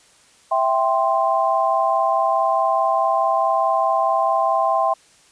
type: chord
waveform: sine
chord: C major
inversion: first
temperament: equal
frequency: 659.3 / 784 / 1046.5 Hz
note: E5 / G5 / C6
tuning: 0 / 0 / 0 cents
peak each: -20 dBFS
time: 0.51-4.94 s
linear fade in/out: 10 ms
effects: white hiss -53 dBFS RMS until 5.31 s + resampled to 22050 Hz